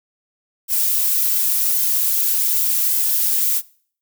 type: noise with flanger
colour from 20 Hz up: violet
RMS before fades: -18 dBFS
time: 0.68-3.62 s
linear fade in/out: 50 ms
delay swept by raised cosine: 1.9 to 5.3 ms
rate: 0.88 Hz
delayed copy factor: +1
effects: noise-tail reverb RT60 0.5 s tail -22 dB re dry